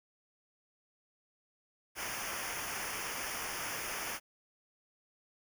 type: noise with comb filter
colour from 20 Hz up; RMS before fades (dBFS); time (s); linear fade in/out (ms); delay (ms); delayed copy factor
pink; -39; 1.95-4.2; 50; 0.25; -0.85
effects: none